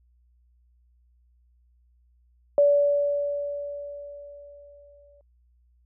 sine tone with exponential decay, 575 Hz, D5, 37 cents flat, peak -14 dBFS, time 2.58-5.21 s, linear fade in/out 1 ms, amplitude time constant 570 ms, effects added 60 Hz sine -59 dBFS peak until 5.85 s

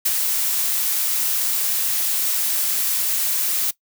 blue noise with ADSR envelope, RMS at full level -17 dBFS, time 0.05-3.71 s, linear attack 12 ms, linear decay 31 ms, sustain -4 dB, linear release 7 ms, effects noise-tail reverb RT60 0.1 s tail -19 dB re dry

